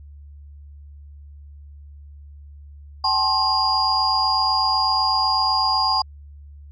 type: tone cluster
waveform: sine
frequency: 774 / 862 / 1062 / 4848 Hz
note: G5 / A5 / C6 / D#8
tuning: -22 / -36 / +25 / -46 cents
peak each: -24 / -23 / -22 / -20 dBFS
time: 3.04-6.02 s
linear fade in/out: 5 ms
effects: tanh soft clip ceiling -7 dBFS + added 72 Hz sine -39 dBFS peak until 6.71 s